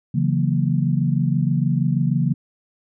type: chord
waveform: sine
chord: F# dominant seventh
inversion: second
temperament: equal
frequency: 138.59 / 164.81 / 185 / 233.1 Hz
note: C#3 / E3 / F#3 / A#3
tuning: 0 / 0 / 0 / 0 cents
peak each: -20 / -21 / -25 / -25 dBFS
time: 0.14-2.34 s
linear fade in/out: 10 ms
effects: none